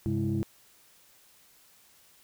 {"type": "tone cluster", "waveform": "sine", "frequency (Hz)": [98.9, 133.2, 206.1, 330.2], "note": ["G2", "C3", "G#3", "E4"], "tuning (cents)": [16, 31, -13, 3], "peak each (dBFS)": -31, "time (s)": [0.06, 0.43], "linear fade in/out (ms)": 0, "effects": ["tanh soft clip ceiling -19 dBFS", "white hiss -60 dBFS RMS until 2.23 s"]}